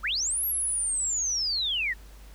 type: linear two-way sweep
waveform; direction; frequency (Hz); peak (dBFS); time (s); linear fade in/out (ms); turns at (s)
sine; up then down; 1091 to 11680 to 1777; -25; 0.03-1.94; 20; 0.45
effects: added 50 Hz sine -45 dBFS peak until 2.34 s + pink hiss -55 dBFS RMS until 2.34 s